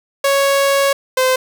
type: tone pair in turn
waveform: sawtooth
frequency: 554.4 / 515.9 Hz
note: C#5 / C5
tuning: 0 / -24 cents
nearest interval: minor second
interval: 124 cents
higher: first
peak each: -8 dBFS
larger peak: neither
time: 0.24-0.93 / 1.17-1.36 s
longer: first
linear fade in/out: 5 ms
effects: none